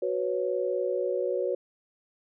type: chord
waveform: sine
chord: F# suspended fourth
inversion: none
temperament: equal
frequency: 370 / 493.9 / 554.4 Hz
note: F#4 / B4 / C#5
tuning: 0 / 0 / 0 cents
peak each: -30 dBFS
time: 0.02-1.55 s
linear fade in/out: 5 ms
effects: none